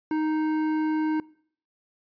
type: tone with hard clipping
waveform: triangle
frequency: 311.1 Hz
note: D#4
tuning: in tune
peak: -25 dBFS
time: 0.11-1.2 s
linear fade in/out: 2 ms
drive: 15 dB
effects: noise-tail reverb RT60 0.6 s tail -23 dB re dry + resampled to 11025 Hz